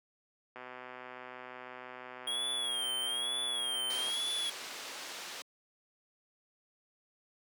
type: click train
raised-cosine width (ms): 0.5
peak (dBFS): -30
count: 447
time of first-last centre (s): 0.56-4.1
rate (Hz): 126
type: tone with vibrato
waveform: square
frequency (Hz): 3269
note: G#7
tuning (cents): -28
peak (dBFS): -33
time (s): 2.27-4.5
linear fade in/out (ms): 5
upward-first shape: sine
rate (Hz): 1.1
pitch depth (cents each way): 92
type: low-pass noise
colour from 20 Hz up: white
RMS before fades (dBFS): -44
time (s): 3.9-5.42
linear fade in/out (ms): 2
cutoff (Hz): 5200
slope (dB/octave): 12
effects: high-pass 300 Hz 12 dB/octave